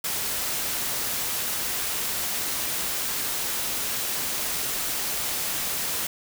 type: noise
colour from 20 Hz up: white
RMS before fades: -28 dBFS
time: 0.04-6.07 s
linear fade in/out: 5 ms
effects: none